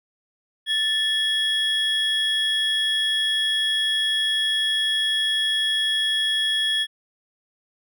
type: tone pair together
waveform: triangle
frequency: 1760 / 3324 Hz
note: A6 / G#7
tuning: 0 / +1 cents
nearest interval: major seventh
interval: 1101 cents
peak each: -25 / -19 dBFS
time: 0.66-6.87 s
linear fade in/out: 50 ms
effects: none